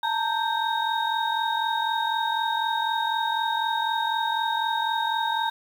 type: tone cluster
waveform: sine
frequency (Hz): 880 / 924 / 1572 / 3729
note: A5 / A#5 / G6 / A#7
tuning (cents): 0 / -16 / +4 / 0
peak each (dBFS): -28 / -26 / -31 / -31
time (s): 0.03-5.5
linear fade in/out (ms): 5
effects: 8-bit